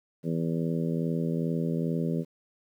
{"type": "harmonic tone", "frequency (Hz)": 82.4, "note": "E2", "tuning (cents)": 0, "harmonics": [2, 3, 4, 5, 6, 7], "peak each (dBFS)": [-28, -32, -37, -36, -38, -42], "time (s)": [0.23, 2.25], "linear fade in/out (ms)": 50, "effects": ["10-bit"]}